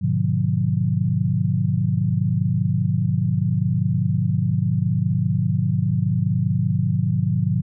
sine chord, G# diminished seventh, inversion none, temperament just, 103.83 / 124.59 / 149.51 / 179.41 Hz, G#2 / B2 / D3 / F3, 0 / +16 / +31 / +47 cents, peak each -23 dBFS, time 0.01-7.62 s, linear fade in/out 20 ms, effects none

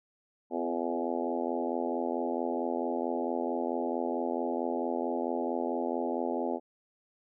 harmonic tone with a mistuned harmonic, 84.5 Hz, E2, 43 cents sharp, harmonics 3 / 4 / 5 / 6 / 7 / 8 / 9 / 10, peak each -35 / -36 / -37 / -38 / -38 / -39 / -40 / -40 dBFS, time 0.5-6.6 s, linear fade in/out 50 ms, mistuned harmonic 4, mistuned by +16 cents, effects none

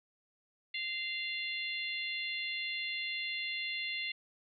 harmonic tone, 694 Hz, F5, 11 cents flat, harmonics 3 / 4 / 5 / 6, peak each -38 / -40 / -42 / -44 dBFS, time 0.74-4.12 s, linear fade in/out 5 ms, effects none

